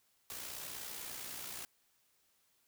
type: noise with amplitude modulation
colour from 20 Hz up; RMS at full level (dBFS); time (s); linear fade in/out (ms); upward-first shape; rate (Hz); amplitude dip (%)
white; -43; 0.3-1.65; 0; sine; 60.6; 45
effects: white hiss -74 dBFS RMS until 2.67 s